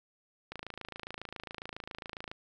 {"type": "click train", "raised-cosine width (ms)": 0.3, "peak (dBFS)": -24, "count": 50, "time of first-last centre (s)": [0.52, 2.315], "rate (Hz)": 27.3, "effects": []}